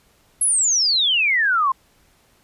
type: exponential sweep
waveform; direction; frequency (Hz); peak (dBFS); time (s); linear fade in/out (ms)
sine; down; 11175 to 1026; -15; 0.41-1.72; 5
effects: pink hiss -58 dBFS RMS until 2.43 s + resampled to 32000 Hz